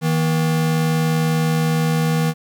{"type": "tone pair together", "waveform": "square", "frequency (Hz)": [159.7, 240.2], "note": ["D#3", "B3"], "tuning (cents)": [45, -48], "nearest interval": "perfect fifth", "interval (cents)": 707, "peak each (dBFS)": [-17, -26], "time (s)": [0.01, 2.34], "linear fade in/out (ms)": 50, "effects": ["9-bit"]}